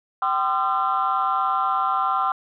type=tone cluster; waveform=sine; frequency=773 / 1034 / 1211 / 1352 Hz; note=G5 / C6 / D#6 / E6; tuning=-24 / -21 / -47 / +43 cents; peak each=-24 dBFS; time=0.22-2.32 s; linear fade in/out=2 ms; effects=tanh soft clip ceiling -12 dBFS